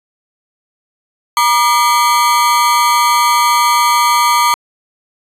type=ring-modulated tone; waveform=40% pulse; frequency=1079 Hz; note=C#6; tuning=47 cents flat; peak=-5 dBFS; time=1.37-4.54 s; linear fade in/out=0 ms; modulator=123 Hz; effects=resampled to 32000 Hz